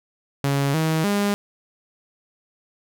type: tone with pitch steps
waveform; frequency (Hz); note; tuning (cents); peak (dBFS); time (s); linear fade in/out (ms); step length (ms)
sawtooth; 139.6 / 159.3 / 203.1; C#3 / D#3 / G#3; +13 / +41 / -38; -15; 0.44-1.34; 0; 300
effects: none